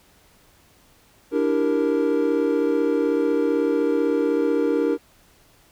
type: chord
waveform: triangle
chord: E half-diminished seventh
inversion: third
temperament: equal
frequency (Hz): 293.7 / 329.6 / 392 / 466.2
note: D4 / E4 / G4 / Bb4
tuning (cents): 0 / 0 / 0 / 0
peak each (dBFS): -21 / -24 / -24 / -20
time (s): 1.31-4.98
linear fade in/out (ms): 50
effects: pink hiss -56 dBFS RMS until 5.71 s